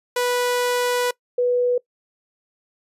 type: tone pair in turn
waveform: sawtooth / sine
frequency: 491.4 / 491.4 Hz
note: B4 / B4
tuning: -9 / -9 cents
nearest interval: unison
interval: 0 cents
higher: neither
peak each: -15 / -16 dBFS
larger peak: first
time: 0.16-1.11 / 1.38-1.78 s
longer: first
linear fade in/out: 5 ms
effects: noise-tail reverb RT60 0.1 s tail -22 dB re dry + resampled to 32000 Hz